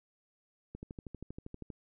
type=click train; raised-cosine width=3 ms; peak=-30 dBFS; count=13; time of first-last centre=0.75-1.702 s; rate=12.6 Hz; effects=none